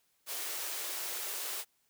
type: high-pass noise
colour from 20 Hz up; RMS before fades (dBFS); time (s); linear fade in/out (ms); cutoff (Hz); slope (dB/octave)
white; -38; 0.26-1.65; 50; 320; 96
effects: white hiss -74 dBFS RMS until 1.89 s